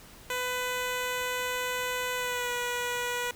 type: tone with pitch glide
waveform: 10% pulse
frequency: 500 to 487.5 Hz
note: B4 to B4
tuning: +21 to -23 cents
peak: -21 dBFS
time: 0.3-3.31 s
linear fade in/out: 2 ms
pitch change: -44 cents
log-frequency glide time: 2.16-2.51 s
effects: pink hiss -51 dBFS RMS until 3.35 s